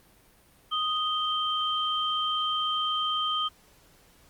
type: tone pair together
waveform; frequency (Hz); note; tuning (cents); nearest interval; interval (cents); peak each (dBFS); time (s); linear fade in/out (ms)
sine; 1244.5 / 3136; D#6 / G7; 0 / 0; octave + major third; 1600; -28; 0.71-3.49; 20
effects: pink hiss -59 dBFS RMS until 4.29 s + Opus 32 kbps